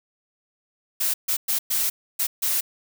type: noise bursts at uneven times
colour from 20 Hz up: blue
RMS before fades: -23 dBFS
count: 6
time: 1-1.14 / 1.28-1.37 / 1.48-1.59 / 1.7-1.9 / 2.19-2.27 / 2.42-2.61 s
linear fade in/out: 10 ms
effects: none